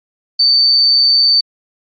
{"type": "tone with amplitude modulation", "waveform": "sine", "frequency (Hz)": 4561, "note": "C#8", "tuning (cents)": 49, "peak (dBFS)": -6, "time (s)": [0.39, 1.41], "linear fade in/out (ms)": 10, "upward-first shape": "sine", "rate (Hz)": 138, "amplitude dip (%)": 35, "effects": ["AAC 64 kbps"]}